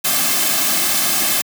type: noise with comb filter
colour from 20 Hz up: white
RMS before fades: -17 dBFS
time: 0.04-1.42 s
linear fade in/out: 10 ms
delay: 2.1 ms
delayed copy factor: -0.7
effects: high-pass 150 Hz 12 dB/octave